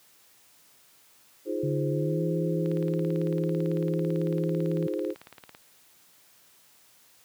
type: chord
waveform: sine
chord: F minor seventh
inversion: third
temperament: equal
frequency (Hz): 311.1 / 349.2 / 415.3 / 523.3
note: Eb4 / F4 / Ab4 / C5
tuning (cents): 0 / 0 / 0 / 0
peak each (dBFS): -33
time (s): 1.45-5.15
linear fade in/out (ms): 50
type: tone with pitch glide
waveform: sine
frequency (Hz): 144.3 to 163.85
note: D3 to E3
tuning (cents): -30 to -10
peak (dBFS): -27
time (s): 1.63-4.87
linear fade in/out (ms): 5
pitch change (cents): +220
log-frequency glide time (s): 1.9-2.24
type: click train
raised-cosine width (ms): 0.3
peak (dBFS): -29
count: 53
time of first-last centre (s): 2.66-5.549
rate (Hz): 18
effects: white hiss -59 dBFS RMS until 7.24 s + high-pass 80 Hz 12 dB/octave